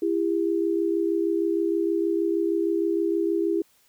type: tone pair together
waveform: sine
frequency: 333.9 / 400.3 Hz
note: E4 / G4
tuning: +22 / +36 cents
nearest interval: minor third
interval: 314 cents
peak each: -23 / -25 dBFS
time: 0.02-3.62 s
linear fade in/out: 5 ms
effects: white hiss -62 dBFS RMS until 3.88 s